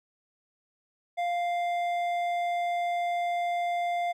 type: tone with hard clipping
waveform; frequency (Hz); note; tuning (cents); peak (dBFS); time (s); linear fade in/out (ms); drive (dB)
sine; 698.5; F5; 0; -28; 1.17-4.13; 20; 8
effects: none